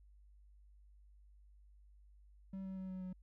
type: tone with pitch steps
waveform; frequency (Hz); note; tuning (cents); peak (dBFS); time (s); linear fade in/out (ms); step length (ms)
triangle; 191.9 / 190.02 / 188.17 / 186.33 / 184.51; G3 / F#3 / F#3 / F#3 / F#3; -37 / +46 / +29 / +12 / -5; -40; 2.53-3.13; 5; 120
effects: added 50 Hz sine -60 dBFS peak until 3.22 s